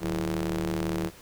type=ring-modulated tone; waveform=sawtooth; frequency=77.78 Hz; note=D#2; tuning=in tune; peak=-20 dBFS; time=0-1.11 s; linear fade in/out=50 ms; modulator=256 Hz; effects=pink hiss -50 dBFS RMS until 1.21 s